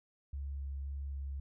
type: tone with vibrato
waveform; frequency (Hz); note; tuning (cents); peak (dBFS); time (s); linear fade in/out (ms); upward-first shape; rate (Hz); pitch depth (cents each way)
sine; 69.3; C#2; 0; -37; 0.33-1.4; 5; square; 1.9; 9
effects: none